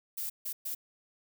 violet noise bursts at uneven times, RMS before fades -36 dBFS, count 3, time 0.17-0.3 / 0.45-0.53 / 0.65-0.75 s, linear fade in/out 10 ms, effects none

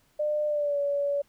sine tone with pitch glide, 600 to 569.3 Hz, D5 to C#5, +37 to +46 cents, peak -24 dBFS, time 0.19-1.22 s, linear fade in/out 10 ms, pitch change -91 cents, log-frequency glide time 0.47-0.79 s, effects pink hiss -66 dBFS RMS until 1.28 s

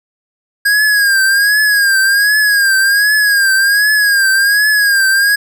square tone with vibrato, 1633 Hz, G#6, 30 cents flat, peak -9 dBFS, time 0.65-5.36 s, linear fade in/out 10 ms, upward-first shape triangle, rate 1.3 Hz, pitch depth 92 cents each way, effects none

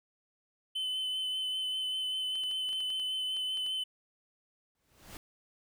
triangle tone with vibrato, 3040 Hz, F#7, 46 cents sharp, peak -30 dBFS, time 0.75-3.84 s, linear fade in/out 10 ms, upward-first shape sine, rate 5.1 Hz, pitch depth 15 cents each way
clicks, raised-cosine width 0.2 ms, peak -34 dBFS, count 11, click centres 2.355 / 2.437 / 2.513 / 2.69 / 2.73 / 2.805 / 2.903 / 2.998 / 3.367 / 3.573 / 3.664 s
pink noise with exponential growth, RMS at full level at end -44 dBFS, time 4.75-5.17 s, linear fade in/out 1 ms, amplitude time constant 91 ms
effects none

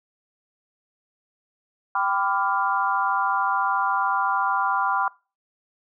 sine chord, G dominant seventh, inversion none, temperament equal with one note detuned, 784 / 1001 / 1174.7 / 1396.9 Hz, G5 / B5 / D6 / F6, 0 / +23 / 0 / 0 cents, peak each -26 / -25 / -26 / -27 dBFS, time 1.95-5.08 s, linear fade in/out 2 ms, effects noise-tail reverb RT60 0.3 s tail -22 dB re dry

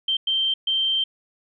sine tone bursts at uneven times, 3136 Hz, G7, in tune, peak -19 dBFS, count 3, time 0.08-0.17 / 0.27-0.54 / 0.67-1.04 s, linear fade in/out 5 ms, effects none

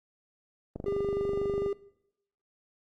click train, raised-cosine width 2 ms, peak -23 dBFS, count 23, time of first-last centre 0.76-1.662 s, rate 24.4 Hz
triangle tone, 400.4 Hz, G4, 37 cents sharp, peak -26 dBFS, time 0.86-1.73 s, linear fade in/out 2 ms
effects noise-tail reverb RT60 0.8 s tail -20 dB re dry + Opus 32 kbps

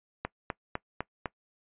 click train, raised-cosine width 0.5 ms, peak -16 dBFS, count 5, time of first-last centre 0.25-1.258 s, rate 3.97 Hz, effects noise-tail reverb RT60 0.1 s tail -21 dB re dry + resampled to 8000 Hz

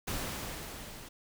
pink noise with level ramp, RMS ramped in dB -35 to -48 dBFS, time 0.07-1.09 s, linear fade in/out 10 ms, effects none

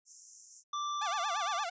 white high-pass noise, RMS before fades -46 dBFS, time 0.05-0.64 s, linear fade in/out 50 ms, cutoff 5600 Hz, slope 96 dB/octave
square tone, 1174.7 Hz, D6, in tune, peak -34 dBFS, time 0.73-1.64 s, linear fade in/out 5 ms
sawtooth tone with vibrato, 770 Hz, G5, 31 cents flat, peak -31 dBFS, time 1.01-1.7 s, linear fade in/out 10 ms, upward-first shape sine, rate 8.7 Hz, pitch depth 230 cents each way
effects resampled to 16000 Hz

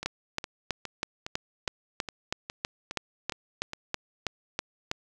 two click trains, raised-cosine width 0.2 ms, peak -11 / -18 dBFS, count 16 / 10, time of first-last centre 0.06-4.914 / 0.03-3.734 s, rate 3.09 / 2.43 Hz, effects none

